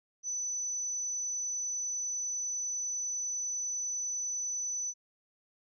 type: tone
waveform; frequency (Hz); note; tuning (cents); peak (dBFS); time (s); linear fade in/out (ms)
sine; 5990; F#8; +20; -32; 0.23-4.94; 50
effects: none